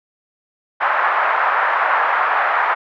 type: band-pass noise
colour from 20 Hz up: pink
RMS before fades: -17 dBFS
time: 0.8-2.75 s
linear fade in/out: 20 ms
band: 800 to 1700 Hz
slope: 24 dB/octave
effects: none